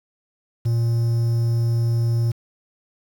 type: tone with quantisation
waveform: triangle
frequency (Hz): 116.54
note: A#2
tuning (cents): 0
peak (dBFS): -15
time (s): 0.65-2.32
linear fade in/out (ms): 10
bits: 7
effects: none